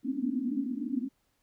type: band-pass noise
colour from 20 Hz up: pink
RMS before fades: -32 dBFS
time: 0.03-1.09 s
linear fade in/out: 20 ms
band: 230 to 290 Hz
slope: 96 dB/octave
effects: pink hiss -74 dBFS RMS until 1.42 s